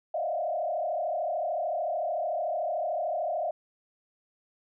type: tone with frequency modulation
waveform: sine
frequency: 662 Hz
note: E5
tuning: 7 cents sharp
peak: -27 dBFS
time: 0.14-3.51 s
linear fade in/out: 5 ms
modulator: 33.5 Hz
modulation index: 1.9
effects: none